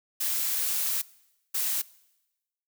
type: noise bursts at uneven times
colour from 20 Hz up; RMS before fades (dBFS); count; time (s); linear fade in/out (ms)
blue; -28; 2; 0.2-1.02 / 1.54-1.82; 10
effects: noise-tail reverb RT60 1.0 s tail -22 dB re dry